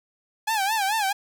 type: tone with vibrato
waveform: sawtooth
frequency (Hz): 830.6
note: G#5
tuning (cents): 0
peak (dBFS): -18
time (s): 0.47-1.13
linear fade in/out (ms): 10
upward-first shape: sine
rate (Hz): 4.6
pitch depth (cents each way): 140
effects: none